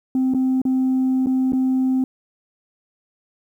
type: tone with dropouts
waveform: sine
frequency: 260 Hz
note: C4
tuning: 11 cents flat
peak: -14 dBFS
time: 0.15-2.04 s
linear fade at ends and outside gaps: 2 ms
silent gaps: 0.338-0.346 / 0.617-0.652 / 1.261-1.269 / 1.522-1.532 s
effects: tanh soft clip ceiling -14 dBFS + 9-bit